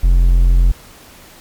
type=tone; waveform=triangle; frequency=43.65 Hz; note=F1; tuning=in tune; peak=-5 dBFS; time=0.03-0.72 s; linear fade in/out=10 ms; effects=pink hiss -41 dBFS RMS until 1.4 s + MP3 96 kbps